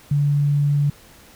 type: tone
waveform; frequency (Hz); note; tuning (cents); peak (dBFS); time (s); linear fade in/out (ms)
sine; 144.3; D3; -30; -15; 0.11-0.9; 5
effects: pink hiss -48 dBFS RMS until 1.35 s